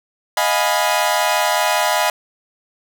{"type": "chord", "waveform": "sawtooth", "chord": "F half-diminished seventh", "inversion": "third", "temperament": "equal with one note detuned", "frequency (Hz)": [622.3, 707.4, 830.6, 987.8], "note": ["Eb5", "F5", "Ab5", "Cb6"], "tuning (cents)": [0, 22, 0, 0], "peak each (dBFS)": -17, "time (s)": [0.37, 2.1], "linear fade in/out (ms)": 2, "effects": []}